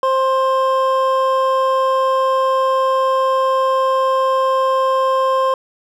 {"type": "tone pair together", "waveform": "triangle", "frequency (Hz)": [527, 1054], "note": ["C5", "C6"], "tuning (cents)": [12, 12], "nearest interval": "octave", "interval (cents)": 1200, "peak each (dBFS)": -14, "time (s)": [0.03, 5.54], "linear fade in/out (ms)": 2, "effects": []}